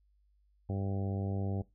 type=harmonic tone; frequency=98 Hz; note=G2; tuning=in tune; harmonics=1 / 2 / 3 / 4 / 5 / 6 / 7 / 8; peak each=-33 / -39 / -43 / -45 / -47 / -49 / -50 / -51 dBFS; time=0.69-1.62 s; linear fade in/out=5 ms; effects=noise-tail reverb RT60 0.2 s tail -18 dB re dry + added 50 Hz sine -66 dBFS peak until 1.74 s